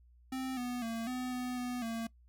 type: tone with pitch steps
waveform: square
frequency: 261.1 / 246.1 / 228.1 / 252.3 / 249.8 / 247.1 / 228 Hz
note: C4 / B3 / A#3 / B3 / B3 / B3 / A#3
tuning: -3 / -6 / -37 / +37 / +20 / +1 / -38 cents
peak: -36 dBFS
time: 0.32-2.07 s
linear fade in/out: 5 ms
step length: 250 ms
effects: noise-tail reverb RT60 0.1 s tail -20 dB re dry + added 60 Hz sine -59 dBFS peak until 2.28 s